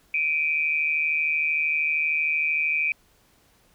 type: tone pair together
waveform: sine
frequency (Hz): 2336 / 2489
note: D7 / D#7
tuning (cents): -10 / 0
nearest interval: minor second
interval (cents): 110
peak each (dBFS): -24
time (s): 0.14-2.92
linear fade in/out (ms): 2
effects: pink hiss -61 dBFS RMS until 3.74 s